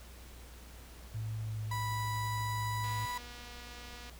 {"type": "tone with pitch glide", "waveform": "sine", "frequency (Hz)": [110, 108.11], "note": ["A2", "A2"], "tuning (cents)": [0, -30], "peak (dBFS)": -35, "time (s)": [1.14, 3.06], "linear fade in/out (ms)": 10, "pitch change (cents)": -30, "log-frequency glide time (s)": [1.36, 1.64]}
{"type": "tone", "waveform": "35% pulse", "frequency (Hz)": 984, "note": "B5", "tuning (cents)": -7, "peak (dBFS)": -34, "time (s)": [1.71, 3.18], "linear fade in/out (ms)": 5}
{"type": "click train", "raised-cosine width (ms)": 0.2, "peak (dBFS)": -33, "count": 305, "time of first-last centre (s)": [2.84, 4.096], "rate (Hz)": 242}
{"effects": ["added 60 Hz sine -50 dBFS peak until 4.19 s", "pink hiss -55 dBFS RMS until 4.19 s"]}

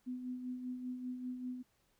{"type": "tone with tremolo", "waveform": "sine", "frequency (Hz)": 251.4, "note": "B3", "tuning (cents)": 31, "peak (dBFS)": -37, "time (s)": [0.06, 1.63], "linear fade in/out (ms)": 20, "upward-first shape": "sine", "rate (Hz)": 5.1, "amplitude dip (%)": 50, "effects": ["pink hiss -75 dBFS RMS until 1.99 s"]}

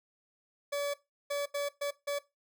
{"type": "tone bursts at uneven times", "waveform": "40% pulse", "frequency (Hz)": 572, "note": "D5", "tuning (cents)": -46, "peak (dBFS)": -30, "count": 5, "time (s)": [[0.72, 0.94], [1.3, 1.46], [1.54, 1.69], [1.81, 1.91], [2.07, 2.19]], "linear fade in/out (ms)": 10, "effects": ["noise-tail reverb RT60 0.2 s tail -17 dB re dry"]}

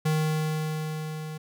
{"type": "tone with level ramp", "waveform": "square", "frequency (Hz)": 155.56, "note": "D#3", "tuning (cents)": 0, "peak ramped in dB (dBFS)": [-22, -35], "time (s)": [0.05, 1.38], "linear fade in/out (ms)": 10, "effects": []}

